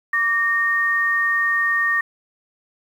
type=tone pair together; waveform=sine; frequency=1162 / 1844.6 Hz; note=D6 / A#6; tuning=-19 / -19 cents; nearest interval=minor sixth; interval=800 cents; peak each=-24 / -17 dBFS; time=0.13-2.01 s; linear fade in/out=5 ms; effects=8-bit